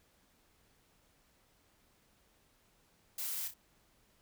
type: noise with echo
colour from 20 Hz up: blue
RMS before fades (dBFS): -39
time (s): 3.18-3.48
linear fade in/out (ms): 5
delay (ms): 30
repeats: 2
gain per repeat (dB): -8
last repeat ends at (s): 3.54
effects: pink hiss -70 dBFS RMS until 4.21 s